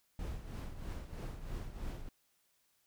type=noise with tremolo; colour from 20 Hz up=brown; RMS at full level=-39 dBFS; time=0.19-2.09 s; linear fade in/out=2 ms; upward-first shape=triangle; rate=3.1 Hz; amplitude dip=70%; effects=white hiss -75 dBFS RMS until 2.86 s